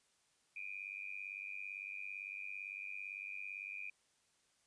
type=tone with amplitude modulation; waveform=sine; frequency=2428 Hz; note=D#7; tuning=43 cents flat; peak=-39 dBFS; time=0.56-3.9 s; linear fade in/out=5 ms; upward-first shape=sine; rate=97.8 Hz; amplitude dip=100%; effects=white hiss -75 dBFS RMS until 4.66 s + resampled to 22050 Hz